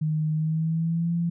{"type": "tone with pitch glide", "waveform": "sine", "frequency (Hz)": [155, 170.01], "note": ["D#3", "F3"], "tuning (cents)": [-6, -46], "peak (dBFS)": -22, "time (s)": [0.01, 1.3], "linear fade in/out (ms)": 10, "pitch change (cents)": 160, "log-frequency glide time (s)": [0.33, 1.13], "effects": []}